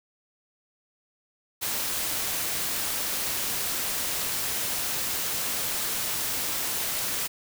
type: noise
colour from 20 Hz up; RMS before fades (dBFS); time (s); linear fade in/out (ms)
white; -29; 1.61-7.28; 20
effects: none